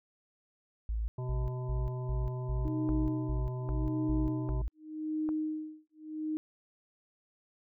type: tone bursts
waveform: sine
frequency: 55 Hz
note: A1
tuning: in tune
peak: -30 dBFS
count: 10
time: 0.89-4.68 s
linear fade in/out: 0 ms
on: 190 ms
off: 210 ms
type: harmonic tone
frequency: 126.2 Hz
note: B2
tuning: 38 cents sharp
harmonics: 1 / 3 / 5 / 7 / 8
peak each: -34 / -44 / -48 / -51 / -52 dBFS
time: 1.18-4.62 s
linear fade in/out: 5 ms
type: tone with tremolo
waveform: sine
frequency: 310 Hz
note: D#4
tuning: 6 cents flat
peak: -29 dBFS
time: 2.65-6.37 s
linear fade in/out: 0 ms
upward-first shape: sine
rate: 0.85 Hz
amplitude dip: 100%
type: click train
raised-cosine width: 1 ms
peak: -28 dBFS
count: 4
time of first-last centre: 2.89-5.29 s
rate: 1.25 Hz
effects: none